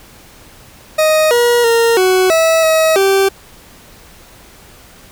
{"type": "tone with pitch steps", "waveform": "40% pulse", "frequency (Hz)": [624, 478.6, 462.6, 372.2, 650, 639, 389.4], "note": ["D#5", "A#4", "A#4", "F#4", "E5", "D#5", "G4"], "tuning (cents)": [5, 46, -13, 10, -24, 46, -12], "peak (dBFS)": -8, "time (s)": [0.98, 3.29], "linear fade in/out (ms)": 10, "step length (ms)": 330, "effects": ["pink hiss -41 dBFS RMS until 5.11 s"]}